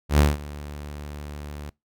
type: tone with ADSR envelope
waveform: sawtooth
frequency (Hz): 73.42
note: D2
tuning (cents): 0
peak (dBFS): -9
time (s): 0.09-1.7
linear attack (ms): 100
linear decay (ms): 180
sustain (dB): -21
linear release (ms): 6
effects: noise-tail reverb RT60 0.2 s tail -24 dB re dry